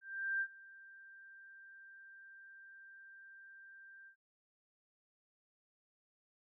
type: tone with ADSR envelope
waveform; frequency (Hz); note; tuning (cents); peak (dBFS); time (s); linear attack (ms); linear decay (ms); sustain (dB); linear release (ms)
sine; 1579; G6; +12; -32; 0.01-4.16; 400; 62; -22; 91
effects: none